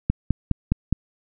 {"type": "click train", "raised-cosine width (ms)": 5, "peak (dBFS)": -6, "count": 5, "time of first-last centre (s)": [0.1, 0.926], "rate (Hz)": 4.84, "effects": []}